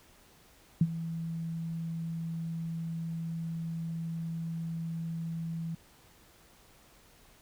sine tone with ADSR envelope, 164.81 Hz, E3, in tune, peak -18 dBFS, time 0.81-5.75 s, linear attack 3 ms, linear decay 48 ms, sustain -15 dB, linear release 5 ms, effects pink hiss -60 dBFS RMS until 7.41 s

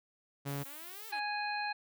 sawtooth tone, 140.7 Hz, C#3, 26 cents sharp, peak -32 dBFS, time 0.45-0.64 s, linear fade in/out 20 ms
violet noise, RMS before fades -48 dBFS, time 0.47-1.12 s, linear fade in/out 10 ms
5% pulse exponential two-way sweep, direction up then down, 265.5 to 457.2 to 265.5 Hz, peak -39 dBFS, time 0.65-1.2 s, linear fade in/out 10 ms, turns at 1.08 s
harmonic tone, 830.6 Hz, G#5, in tune, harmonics 1 / 2 / 3 / 5, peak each -36 / -39 / -41 / -43 dBFS, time 1.12-1.73 s, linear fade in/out 10 ms
effects none

